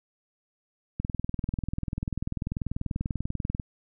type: click train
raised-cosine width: 5 ms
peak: -17 dBFS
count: 54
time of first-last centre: 1-3.598 s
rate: 20.4 Hz
effects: none